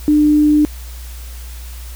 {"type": "tone", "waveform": "sine", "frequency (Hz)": 299.3, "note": "D4", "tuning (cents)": 33, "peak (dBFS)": -8, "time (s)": [0.08, 0.65], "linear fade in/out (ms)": 0, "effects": ["added 60 Hz sine -28 dBFS peak until 1.95 s", "white hiss -39 dBFS RMS until 1.95 s"]}